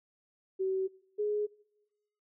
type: tone pair in turn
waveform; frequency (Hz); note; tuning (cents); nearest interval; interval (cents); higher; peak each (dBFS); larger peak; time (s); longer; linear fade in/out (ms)
sine; 380.3 / 418.1; F#4 / G#4; +48 / +12; major second; 164; second; -28; neither; 0.59-0.88 / 1.18-1.47; neither; 20
effects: noise-tail reverb RT60 1.0 s tail -24 dB re dry